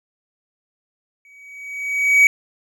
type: tone with exponential growth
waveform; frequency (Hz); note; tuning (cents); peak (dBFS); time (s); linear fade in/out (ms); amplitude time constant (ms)
triangle; 2266; C#7; +37; -5; 1.25-2.27; 1; 220
effects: none